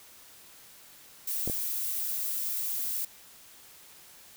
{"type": "noise", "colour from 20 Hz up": "violet", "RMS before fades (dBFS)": -32, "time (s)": [1.27, 3.05], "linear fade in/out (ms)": 5}
{"type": "clicks", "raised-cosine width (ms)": 2, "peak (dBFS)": -20, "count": 2, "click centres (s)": [1.476, 1.498]}
{"effects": ["white hiss -53 dBFS RMS until 4.36 s"]}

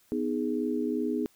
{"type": "chord", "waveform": "sine", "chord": "G# minor", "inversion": "first", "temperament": "just", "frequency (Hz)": [249.2, 311.5, 415.3], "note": ["B3", "D#4", "G#4"], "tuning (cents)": [16, 2, 0], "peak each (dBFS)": [-30, -31, -32], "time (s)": [0.12, 1.26], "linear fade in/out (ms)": 0, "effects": ["white hiss -64 dBFS RMS until 1.35 s"]}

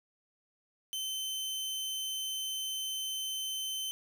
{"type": "tone", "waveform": "sawtooth", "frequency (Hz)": 3075, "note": "G7", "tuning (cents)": -34, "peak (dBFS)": -31, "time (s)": [0.93, 3.91], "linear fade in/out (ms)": 0, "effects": []}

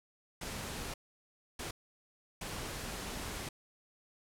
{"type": "noise bursts at uneven times", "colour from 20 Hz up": "pink", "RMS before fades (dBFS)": -41, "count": 3, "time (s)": [[0.41, 0.94], [1.59, 1.71], [2.41, 3.49]], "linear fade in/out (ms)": 5, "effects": ["low-pass 12000 Hz 12 dB/octave"]}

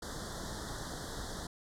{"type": "band-stop noise", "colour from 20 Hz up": "pink", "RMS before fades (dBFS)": -41, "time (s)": [0.02, 1.47], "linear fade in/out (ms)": 5, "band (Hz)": [1900, 3300], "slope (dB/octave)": 96, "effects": ["low-pass 9000 Hz 12 dB/octave"]}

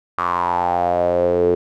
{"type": "tone with band-pass filter sweep", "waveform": "sawtooth", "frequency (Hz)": 88, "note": "F2", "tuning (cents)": 14, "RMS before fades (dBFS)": -18, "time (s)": [0.18, 1.55], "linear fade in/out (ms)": 5, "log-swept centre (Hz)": [1200, 410], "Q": 7.6, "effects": []}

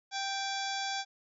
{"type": "harmonic tone with a mistuned harmonic", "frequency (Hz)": 784, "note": "G5", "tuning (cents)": 0, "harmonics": [1, 2, 3, 4, 5, 6, 7, 8, 9], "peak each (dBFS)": [-36, -40, -43, -40, -47, -42, -44, -46, -50], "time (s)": [0.11, 1.05], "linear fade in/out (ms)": 50, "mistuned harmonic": 4, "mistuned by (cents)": 140, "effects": []}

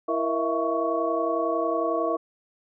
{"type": "tone cluster", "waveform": "sine", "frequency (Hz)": [331.2, 469.2, 641, 672, 1117], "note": ["E4", "A#4", "E5", "E5", "C#6"], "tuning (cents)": [8, 11, -49, 33, 13], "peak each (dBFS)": -29, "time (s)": [0.08, 2.17], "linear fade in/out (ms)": 10, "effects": []}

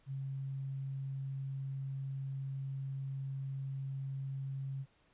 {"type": "tone", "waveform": "sine", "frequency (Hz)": 135.6, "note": "C#3", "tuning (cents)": -38, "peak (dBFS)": -37, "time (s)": [0.06, 4.86], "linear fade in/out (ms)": 50, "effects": ["pink hiss -70 dBFS RMS until 5.13 s", "resampled to 8000 Hz"]}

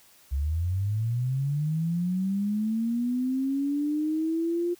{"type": "linear sweep", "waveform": "sine", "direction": "up", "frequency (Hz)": [65.41, 352.2], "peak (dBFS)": -24, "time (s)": [0.31, 4.75], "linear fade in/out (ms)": 20, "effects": ["white hiss -57 dBFS RMS until 4.79 s"]}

